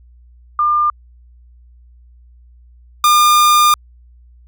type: tone pair in turn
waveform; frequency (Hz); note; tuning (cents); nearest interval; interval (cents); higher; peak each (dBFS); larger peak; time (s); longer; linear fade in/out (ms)
sine / 45% pulse; 1200 / 1207; D6 / D6; +37 / +47; unison; 10; second; -11 / -8; second; 0.59-0.9 / 3.04-3.74; second; 2
effects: added 60 Hz sine -42 dBFS peak until 4.47 s